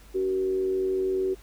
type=tone with frequency modulation; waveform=sine; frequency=378.1 Hz; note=F#4; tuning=38 cents sharp; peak=-23 dBFS; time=0.14-1.35 s; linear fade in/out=20 ms; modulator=94 Hz; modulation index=0.37; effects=added 50 Hz sine -48 dBFS peak until 1.42 s + pink hiss -55 dBFS RMS until 1.42 s